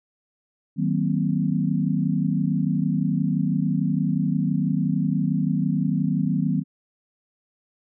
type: chord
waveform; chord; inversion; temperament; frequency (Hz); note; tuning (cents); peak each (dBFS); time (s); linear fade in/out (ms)
sine; C half-diminished seventh; first; just; 156.98 / 188.37 / 235.5 / 261.6; Eb3 / Gb3 / Bb3 / C4; +16 / +31 / +18 / 0; -24 / -24 / -27 / -27; 0.76-6.64; 50
effects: none